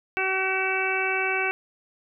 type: harmonic tone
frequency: 380 Hz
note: F#4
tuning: 46 cents sharp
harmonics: 1 / 2 / 3 / 4 / 5 / 6 / 7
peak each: -30 / -31 / -35 / -29 / -38 / -28 / -29 dBFS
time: 0.17-1.51 s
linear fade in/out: 0 ms
effects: none